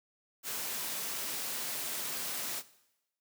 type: noise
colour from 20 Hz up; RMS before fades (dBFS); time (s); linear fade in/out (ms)
white; -37; 0.43-2.63; 50
effects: noise-tail reverb RT60 0.9 s tail -18 dB re dry + high-pass 150 Hz 12 dB/octave